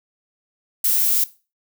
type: noise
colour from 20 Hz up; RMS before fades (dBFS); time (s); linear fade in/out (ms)
violet; -18; 0.84-1.24; 5
effects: noise-tail reverb RT60 0.3 s tail -17 dB re dry